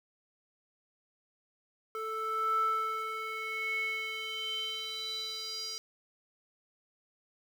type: tone with band-pass filter sweep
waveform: square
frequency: 440 Hz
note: A4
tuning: in tune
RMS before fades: -35 dBFS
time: 1.95-5.78 s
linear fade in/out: 0 ms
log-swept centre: 1000 to 5200 Hz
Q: 6.6
effects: 9-bit